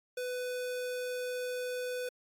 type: tone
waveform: square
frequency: 498.7 Hz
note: B4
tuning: 17 cents sharp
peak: -35 dBFS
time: 0.17-2.09 s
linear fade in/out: 5 ms
effects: AAC 64 kbps